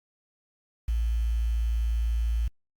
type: tone with quantisation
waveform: sine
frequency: 56.6 Hz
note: A1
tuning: 50 cents sharp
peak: -23 dBFS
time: 0.88-2.48 s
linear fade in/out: 5 ms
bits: 8
effects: Opus 48 kbps